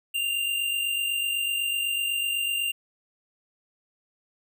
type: tone pair together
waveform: square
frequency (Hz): 2746 / 2794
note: F7 / F7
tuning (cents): -30 / 0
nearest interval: unison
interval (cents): 30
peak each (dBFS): -35 / -26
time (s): 0.14-2.72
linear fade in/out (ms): 10
effects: none